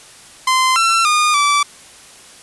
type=tone with pitch steps; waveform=sawtooth; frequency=1036 / 1347 / 1219 / 1159 Hz; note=C6 / E6 / D#6 / D6; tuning=-17 / +37 / -36 / -23 cents; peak=-8 dBFS; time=0.47-1.63 s; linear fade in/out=5 ms; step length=290 ms; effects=white hiss -41 dBFS RMS until 2.42 s + resampled to 24000 Hz